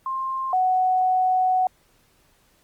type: tone pair in turn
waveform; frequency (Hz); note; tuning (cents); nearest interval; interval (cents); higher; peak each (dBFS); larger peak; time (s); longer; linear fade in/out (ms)
sine; 1057 / 742.4; C6 / F#5; +17 / +6; tritone; 611; first; -24 / -17; second; 0.06-0.53 / 0.53-1.67; second; 2
effects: pink hiss -61 dBFS RMS until 2.63 s + Opus 32 kbps